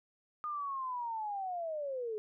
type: linear sweep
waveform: sine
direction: down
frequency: 1228 to 415.3 Hz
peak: -35 dBFS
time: 0.44-2.18 s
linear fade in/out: 0 ms
effects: none